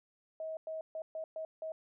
sine tone bursts at uneven times, 637 Hz, D#5, 41 cents sharp, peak -37 dBFS, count 6, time 0.4-0.57 / 0.67-0.81 / 0.95-1.02 / 1.15-1.24 / 1.36-1.45 / 1.62-1.72 s, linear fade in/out 2 ms, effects none

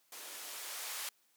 violet noise with band-pass filter sweep, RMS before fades -44 dBFS, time 0.12-1.09 s, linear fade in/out 2 ms, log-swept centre 310 to 830 Hz, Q 0.84, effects white hiss -72 dBFS RMS until 1.36 s + high-pass 200 Hz 12 dB/octave

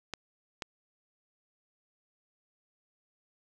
clicks, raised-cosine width 0.2 ms, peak -18 dBFS, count 2, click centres 0.137 / 0.622 s, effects none

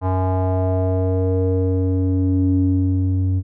square tone with low-pass filter sweep, 93.1 Hz, F#2, 11 cents sharp, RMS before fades -18 dBFS, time 0.01-3.43 s, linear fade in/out 50 ms, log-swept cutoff 920 to 190 Hz, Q 3.6, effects none

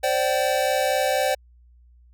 square chord, C suspended second, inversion none, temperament equal with one note detuned, 523.3 / 587.3 / 765.2 Hz, C5 / D5 / G5, 0 / 0 / -42 cents, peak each -25 dBFS, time 0.03-1.35 s, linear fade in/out 10 ms, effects added 60 Hz sine -50 dBFS peak until 2.13 s

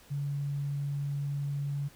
sine tone, 142.1 Hz, C#3, 43 cents sharp, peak -30 dBFS, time 0.1-1.89 s, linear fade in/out 20 ms, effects pink hiss -57 dBFS RMS until 1.95 s

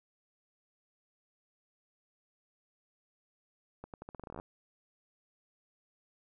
accelerating click train, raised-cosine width 1 ms, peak -30 dBFS, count 15, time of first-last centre 3.84-4.399 s, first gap 98 ms, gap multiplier 0.84, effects none

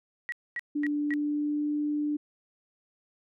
sine tone bursts, 1916 Hz, A#6, 47 cents sharp, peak -30 dBFS, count 4, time 0.29-1.138 s, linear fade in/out 0 ms, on 32 ms, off 240 ms
sine tone with pitch glide, 293.7 to 296.4 Hz, D4 to D4, 0 to +16 cents, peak -26 dBFS, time 0.75-2.17 s, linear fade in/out 10 ms, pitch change +16 cents, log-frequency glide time 0.98-1.68 s
effects none

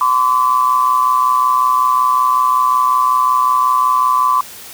sine tone pair together, 1024 / 1149.4 Hz, C6 / D6, -38 / -38 cents, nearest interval major second, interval 200 cents, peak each -13 dBFS, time 0.01-4.41 s, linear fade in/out 2 ms, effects white hiss -34 dBFS RMS until 4.73 s

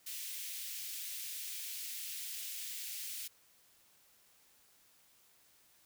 white high-pass noise, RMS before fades -43 dBFS, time 0.06-3.28 s, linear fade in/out 10 ms, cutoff 2200 Hz, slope 24 dB/octave, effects white hiss -67 dBFS RMS until 5.85 s

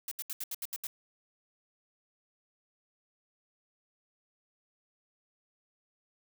blue noise bursts, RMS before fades -37 dBFS, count 8, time 0.08-0.87 s, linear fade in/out 2 ms, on 34 ms, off 74 ms, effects none

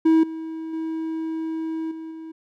triangle tone with level steps, 321.8 Hz, E4, 42 cents flat, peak -11 / -27 / -23 / -30 / -32 dBFS, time 0.05-2.32 s, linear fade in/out 10 ms, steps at 0.23 / 0.73 / 1.91 / 2.11 s, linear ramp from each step 5 ms, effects none

